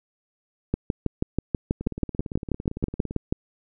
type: two click trains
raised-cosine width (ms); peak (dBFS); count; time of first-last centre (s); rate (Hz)
3; -9 / -19; 17 / 24; 0.74-3.325 / 1.81-3.109; 6.19 / 17.7
effects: none